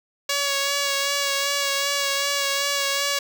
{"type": "tone with vibrato", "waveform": "5% pulse", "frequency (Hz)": 561, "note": "C#5", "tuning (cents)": 21, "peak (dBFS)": -10, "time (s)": [0.29, 3.19], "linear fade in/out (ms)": 5, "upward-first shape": "sine", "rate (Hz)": 2.6, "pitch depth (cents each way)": 20, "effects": []}